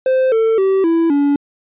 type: tone with pitch steps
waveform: triangle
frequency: 520 / 447.5 / 385.1 / 331.4 / 285.2 Hz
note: C5 / A4 / G4 / E4 / C#4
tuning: -11 / +29 / -31 / +9 / +49 cents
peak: -9 dBFS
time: 0.06-1.36 s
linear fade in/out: 2 ms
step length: 260 ms
effects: resampled to 8000 Hz